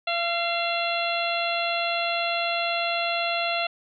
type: harmonic tone with a mistuned harmonic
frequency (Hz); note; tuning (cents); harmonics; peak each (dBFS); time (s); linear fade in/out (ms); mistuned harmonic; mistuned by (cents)
682; F5; -41; 1 / 2 / 3 / 4 / 5 / 6; -27 / -32 / -33 / -29 / -33 / -34; 0.07-3.67; 5; 3; +37
effects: none